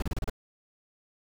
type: noise bursts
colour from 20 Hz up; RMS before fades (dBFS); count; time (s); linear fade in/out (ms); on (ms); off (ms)
brown; -29; 6; 0-0.298; 2; 23; 32
effects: none